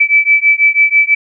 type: beating tone pair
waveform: sine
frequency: 2307 / 2313.1 Hz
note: D7 / D7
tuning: -31 / -27 cents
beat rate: 6.1 Hz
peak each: -10 dBFS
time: 0-1.15 s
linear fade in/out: 10 ms
effects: none